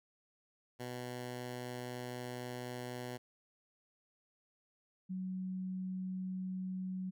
10% pulse / sine tone pair in turn, 123.9 / 186.12 Hz, B2 / F#3, +6 / +10 cents, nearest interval perfect fifth, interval 704 cents, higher second, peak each -33 / -37 dBFS, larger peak first, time 0.79-3.18 / 5.09-7.11 s, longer first, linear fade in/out 20 ms, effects none

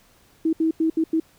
sine tone bursts at uneven times, 322.1 Hz, E4, 40 cents flat, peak -17 dBFS, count 5, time 0.45-0.53 / 0.6-0.71 / 0.8-0.9 / 0.97-1.04 / 1.13-1.2 s, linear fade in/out 5 ms, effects pink hiss -57 dBFS RMS until 1.38 s

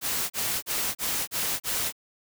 white noise bursts, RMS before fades -28 dBFS, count 6, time 0.01-1.925 s, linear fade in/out 50 ms, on 290 ms, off 35 ms, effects none

